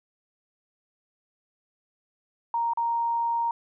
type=tone with dropouts; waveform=sine; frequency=932.3 Hz; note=A#5; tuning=in tune; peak=-23 dBFS; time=2.54-3.51 s; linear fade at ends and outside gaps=2 ms; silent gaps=2.735-2.773 s; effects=none